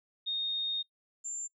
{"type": "tone pair in turn", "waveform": "sine", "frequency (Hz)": [3696, 7269], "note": ["A#7", "A#8"], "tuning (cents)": [-16, -45], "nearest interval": "octave", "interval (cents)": 1171, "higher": "second", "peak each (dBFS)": [-30, -35], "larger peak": "first", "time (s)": [[0.26, 0.83], [1.24, 1.48]], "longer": "first", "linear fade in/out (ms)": 20, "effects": ["noise-tail reverb RT60 0.1 s tail -24 dB re dry"]}